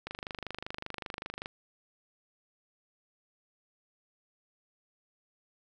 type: click train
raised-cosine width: 0.3 ms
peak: -21 dBFS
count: 36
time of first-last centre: 0.07-1.459 s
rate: 25.2 Hz
effects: none